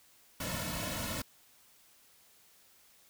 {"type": "noise with comb filter", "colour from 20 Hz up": "pink", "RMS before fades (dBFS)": -37, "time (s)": [0.4, 1.22], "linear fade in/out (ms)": 5, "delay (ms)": 2.5, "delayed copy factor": -0.9, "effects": ["white hiss -63 dBFS RMS until 3.09 s"]}